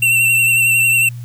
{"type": "tone with vibrato", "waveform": "square", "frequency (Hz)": 2709, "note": "E7", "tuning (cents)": 47, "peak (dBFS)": -11, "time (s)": [0.02, 1.09], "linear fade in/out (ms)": 5, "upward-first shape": "triangle", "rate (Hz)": 11, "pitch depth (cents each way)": 39, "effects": ["added 120 Hz sine -26 dBFS peak until 1.24 s", "white hiss -48 dBFS RMS until 1.24 s"]}